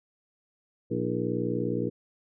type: harmonic tone with a mistuned harmonic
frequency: 59.7 Hz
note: A#1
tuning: 42 cents sharp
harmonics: 2 / 3 / 4 / 5 / 6 / 7 / 8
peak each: -34 / -34 / -34 / -34 / -34 / -34 / -34 dBFS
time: 0.9-1.9 s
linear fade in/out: 20 ms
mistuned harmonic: 6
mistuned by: -93 cents
effects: none